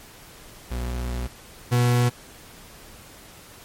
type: tone pair in turn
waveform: 40% pulse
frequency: 61 / 121.79 Hz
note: B1 / B2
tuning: -21 / -24 cents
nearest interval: octave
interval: 1197 cents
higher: second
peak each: -25 / -16 dBFS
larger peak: second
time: 0.7-1.28 / 1.71-2.1 s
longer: first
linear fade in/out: 20 ms
effects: pink hiss -46 dBFS RMS until 3.64 s + MP3 64 kbps